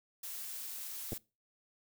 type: noise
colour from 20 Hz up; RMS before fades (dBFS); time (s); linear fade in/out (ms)
blue; -43; 0.23-1.18; 5
type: clicks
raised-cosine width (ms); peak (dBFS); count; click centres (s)
2; -26; 2; 1.122 / 1.131
effects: noise-tail reverb RT60 0.3 s tail -23 dB re dry